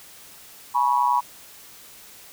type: tone with amplitude modulation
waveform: sine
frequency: 975 Hz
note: B5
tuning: 23 cents flat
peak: -13 dBFS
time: 0.74-1.21 s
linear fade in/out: 20 ms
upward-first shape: sine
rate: 130 Hz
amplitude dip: 95%
effects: white hiss -46 dBFS RMS until 2.32 s